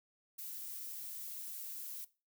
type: noise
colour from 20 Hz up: violet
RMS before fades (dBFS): -45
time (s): 0.38-2.05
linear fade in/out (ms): 10
effects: noise-tail reverb RT60 0.3 s tail -18 dB re dry